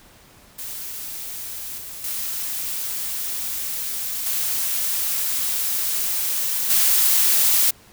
blue noise with level steps, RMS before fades -32 / -35 / -27 / -23 / -17 dBFS, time 0.58-7.71 s, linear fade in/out 10 ms, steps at 1.78 / 2.04 / 4.26 / 6.7 s, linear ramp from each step 2 ms, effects pink hiss -50 dBFS RMS until 7.92 s

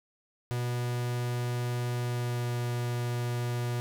45% pulse tone with pitch glide, 121.9 to 120.92 Hz, B2 to B2, -22 to -36 cents, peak -29 dBFS, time 0.51-3.8 s, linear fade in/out 0 ms, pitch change -14 cents, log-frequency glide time 1.96-2.48 s, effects none

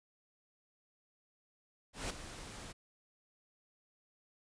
pink noise with ADSR envelope, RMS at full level -37 dBFS, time 1.93-2.73 s, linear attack 170 ms, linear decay 9 ms, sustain -11 dB, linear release 20 ms, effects resampled to 22050 Hz

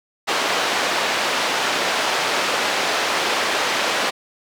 pink band-pass noise, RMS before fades -21 dBFS, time 0.27-4.11 s, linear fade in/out 20 ms, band 520 to 4800 Hz, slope 12 dB/octave, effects none

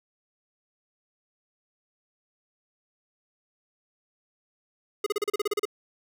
square tone bursts, 415.3 Hz, G#4, in tune, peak -24 dBFS, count 11, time 5.04-5.654 s, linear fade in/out 5 ms, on 24 ms, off 35 ms, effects none

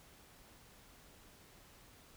silence, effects pink hiss -61 dBFS RMS until 2.16 s

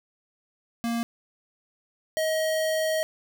square tone pair in turn, 233.1 / 632.4 Hz, A#3 / D#5, 0 / +28 cents, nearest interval octave + perfect fourth, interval 1728 cents, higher second, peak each -26 / -24 dBFS, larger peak second, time 0.84-1.03 / 2.17-3.03 s, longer second, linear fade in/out 0 ms, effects none

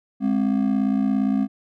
triangle ring-modulated tone, 235.1 Hz, A#3, 15 cents sharp, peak -13 dBFS, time 0.2-1.48 s, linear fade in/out 50 ms, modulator 28.7 Hz, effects none

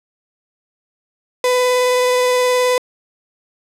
35% pulse tone with vibrato, 500 Hz, B4, 21 cents sharp, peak -11 dBFS, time 1.44-2.78 s, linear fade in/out 2 ms, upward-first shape sine, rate 19 Hz, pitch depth 11 cents each way, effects low-pass 12000 Hz 12 dB/octave

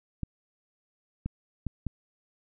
clicks, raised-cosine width 5 ms, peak -19 dBFS, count 4, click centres 0.233 / 1.26 / 1.667 / 1.867 s, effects none

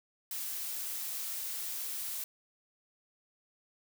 blue noise, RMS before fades -38 dBFS, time 0.31-2.24 s, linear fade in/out 2 ms, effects none

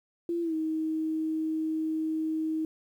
sine tone with pitch glide, 340.9 to 316.2 Hz, F4 to D#4, -42 to +28 cents, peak -27 dBFS, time 0.29-2.65 s, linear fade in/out 2 ms, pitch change -130 cents, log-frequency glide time 0.42-0.54 s, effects 10-bit

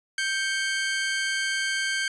sawtooth tone pair together, 1568 / 2216 Hz, G6 / C#7, 0 / -1 cents, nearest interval tritone, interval 599 cents, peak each -22 / -28 dBFS, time 0.18-2.08 s, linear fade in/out 2 ms, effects resampled to 22050 Hz

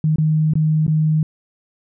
sine tone with dropouts, 155.56 Hz, D#3, in tune, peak -13 dBFS, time 0.04-1.23 s, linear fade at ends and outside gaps 2 ms, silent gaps 0.159-0.183 / 0.536-0.554 / 0.866-0.879 s, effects none

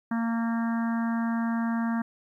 harmonic tone, 230 Hz, A#3, 23 cents flat, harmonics 1 / 3 / 4 / 5 / 6 / 7 / 8, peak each -25 / -39 / -38 / -40 / -43 / -40 / -45 dBFS, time 0.11-2.02 s, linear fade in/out 5 ms, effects 11-bit

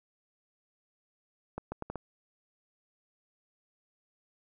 accelerating click train, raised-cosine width 1 ms, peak -22 dBFS, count 5, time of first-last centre 1.58-1.957 s, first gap 140 ms, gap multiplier 0.74, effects none

